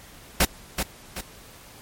pink noise with echo, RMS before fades -18 dBFS, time 0.4-0.45 s, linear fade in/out 5 ms, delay 380 ms, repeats 2, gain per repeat -7 dB, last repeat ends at 1.21 s, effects pink hiss -47 dBFS RMS until 1.81 s + MP3 64 kbps

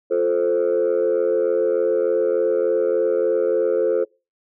sine chord, F major, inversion none, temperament equal with one note detuned, 353.1 / 440 / 523.3 Hz, F4 / A4 / C5, +19 / 0 / 0 cents, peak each -22 / -18 / -19 dBFS, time 0.1-4.05 s, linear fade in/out 20 ms, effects noise-tail reverb RT60 0.3 s tail -26 dB re dry + tanh soft clip ceiling -12 dBFS

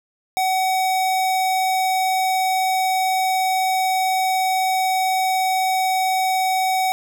square tone, 753 Hz, F#5, 30 cents sharp, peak -18 dBFS, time 0.37-6.92 s, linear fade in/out 0 ms, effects none

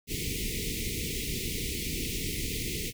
pink band-stop noise, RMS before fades -33 dBFS, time 0.07-2.93 s, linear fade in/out 50 ms, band 470 to 2000 Hz, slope 96 dB/octave, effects none

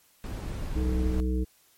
brown noise, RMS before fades -33 dBFS, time 0.24-1.2 s, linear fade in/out 0 ms
harmonic tone, 62.9 Hz, B1, 32 cents sharp, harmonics 1 / 3 / 5 / 7, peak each -25 / -33 / -33 / -37 dBFS, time 0.75-1.45 s, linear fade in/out 20 ms
effects white hiss -62 dBFS RMS until 1.77 s + MP3 64 kbps

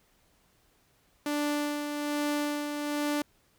sawtooth tone with tremolo, 293.7 Hz, D4, in tune, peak -23 dBFS, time 1.26-3.22 s, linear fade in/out 2 ms, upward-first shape sine, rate 1.2 Hz, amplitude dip 45%, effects pink hiss -67 dBFS RMS until 3.58 s

